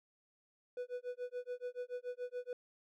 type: tone with tremolo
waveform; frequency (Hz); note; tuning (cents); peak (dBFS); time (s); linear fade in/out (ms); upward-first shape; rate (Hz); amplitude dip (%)
triangle; 493.9; B4; 0; -35; 0.77-2.53; 2; sine; 7; 100
effects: none